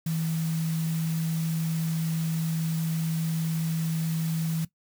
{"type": "tone in noise", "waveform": "sine", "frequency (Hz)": 162, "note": "E3", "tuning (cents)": -30, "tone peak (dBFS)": -25, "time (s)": [0.06, 4.65], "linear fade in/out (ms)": 5, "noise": "white", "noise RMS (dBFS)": -41, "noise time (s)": [0.06, 4.65], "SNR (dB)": 13, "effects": ["noise-tail reverb RT60 0.1 s tail -17 dB re dry"]}